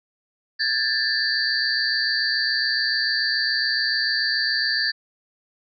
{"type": "tone cluster", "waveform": "sine", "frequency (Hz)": [1639, 1766, 4074, 4426, 4674], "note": ["G#6", "A6", "C8", "C#8", "D8"], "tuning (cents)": [-23, 6, -47, -3, -9], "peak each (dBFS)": [-28, -24, -33, -28, -24], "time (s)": [0.59, 4.92], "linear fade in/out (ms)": 20, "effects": []}